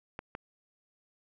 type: clicks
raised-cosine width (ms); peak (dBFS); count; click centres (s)
0.5; -23; 2; 0.191 / 0.351
effects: none